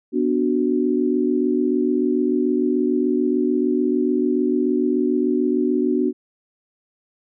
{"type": "chord", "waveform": "sine", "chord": "B minor", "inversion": "none", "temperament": "equal", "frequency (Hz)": [246.9, 293.7, 370], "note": ["B3", "D4", "F#4"], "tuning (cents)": [0, 0, 0], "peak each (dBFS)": -21, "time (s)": [0.12, 6.13], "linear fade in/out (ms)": 50, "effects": []}